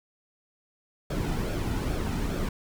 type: noise with flanger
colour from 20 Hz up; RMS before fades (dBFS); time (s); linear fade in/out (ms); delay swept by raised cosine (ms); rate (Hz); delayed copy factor
brown; -29; 1.1-2.49; 5; 1 to 1.85; 2.4; -0.5
effects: none